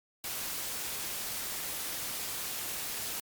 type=noise with amplitude modulation; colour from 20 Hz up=white; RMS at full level=-35 dBFS; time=0.24-3.2 s; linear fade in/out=2 ms; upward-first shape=sine; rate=290 Hz; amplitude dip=35%; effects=MP3 96 kbps